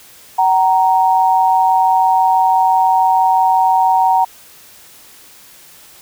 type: tone pair together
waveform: sine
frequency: 757.1 / 932.3 Hz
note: F#5 / A#5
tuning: +40 / 0 cents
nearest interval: major third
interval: 360 cents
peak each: -12 dBFS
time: 0.38-4.25 s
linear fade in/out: 10 ms
effects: white hiss -42 dBFS RMS until 6.01 s